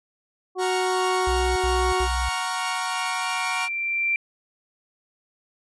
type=harmonic tone; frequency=370 Hz; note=F#4; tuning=in tune; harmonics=1 / 2 / 3; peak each=-24 / -30 / -34 dBFS; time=0.55-2.08 s; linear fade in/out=50 ms
type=chord; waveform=sawtooth; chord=Gb major seventh; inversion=none; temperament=equal; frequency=740 / 932.3 / 1108.7 / 1396.9 Hz; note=Gb5 / Bb5 / Db6 / F6; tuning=0 / 0 / 0 / 0 cents; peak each=-27 / -26 / -26 / -29 dBFS; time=0.58-3.69 s; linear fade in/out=50 ms
type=tone bursts; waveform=sine; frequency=61.74 Hz; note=B1; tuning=in tune; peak=-24 dBFS; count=3; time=1.27-2.29 s; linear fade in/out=5 ms; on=290 ms; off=75 ms
type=tone with exponential growth; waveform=sine; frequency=2356 Hz; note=D7; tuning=5 cents sharp; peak=-19 dBFS; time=1.4-4.16 s; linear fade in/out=1 ms; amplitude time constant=600 ms
effects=resampled to 24000 Hz